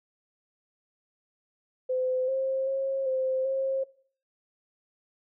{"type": "tone with pitch steps", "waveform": "sine", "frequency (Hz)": [512, 531, 539, 522, 535], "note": ["C5", "C5", "C#5", "C5", "C5"], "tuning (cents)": [-38, 25, -49, -4, 38], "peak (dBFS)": -25, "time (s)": [1.89, 3.84], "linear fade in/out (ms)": 10, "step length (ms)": 390, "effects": ["noise-tail reverb RT60 0.5 s tail -20 dB re dry"]}